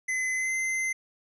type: tone with pitch glide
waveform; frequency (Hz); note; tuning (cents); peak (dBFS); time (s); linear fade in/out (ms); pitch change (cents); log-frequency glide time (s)
square; 2036 to 2068; C7 to C7; -48 to -21; -27; 0.08-0.93; 10; +27; 0.35-0.54
effects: resampled to 24000 Hz